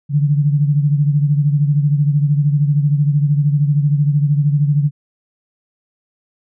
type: beating tone pair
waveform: sine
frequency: 144.2 / 157.2 Hz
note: D3 / D#3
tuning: -31 / +18 cents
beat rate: 13 Hz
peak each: -12 / -19 dBFS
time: 0.09-4.91 s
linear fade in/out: 50 ms
effects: none